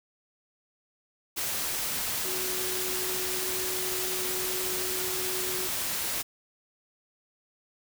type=tone in noise; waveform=sine; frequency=370 Hz; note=F#4; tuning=in tune; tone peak=-36 dBFS; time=2.24-5.68 s; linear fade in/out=20 ms; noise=white; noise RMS=-31 dBFS; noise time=1.36-6.23 s; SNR=-8 dB; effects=none